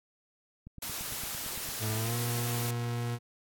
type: click train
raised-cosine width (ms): 5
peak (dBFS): -33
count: 10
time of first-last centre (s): 0.67-1.689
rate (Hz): 8.83
type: noise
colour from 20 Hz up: white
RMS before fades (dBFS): -37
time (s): 0.82-2.71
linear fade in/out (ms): 5
type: tone with pitch glide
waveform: 40% pulse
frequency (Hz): 108.6 to 119.12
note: A2 to A#2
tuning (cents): -22 to +38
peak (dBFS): -30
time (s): 1.79-3.19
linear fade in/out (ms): 50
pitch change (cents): +160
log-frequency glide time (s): 1.95-2.15
effects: AAC 64 kbps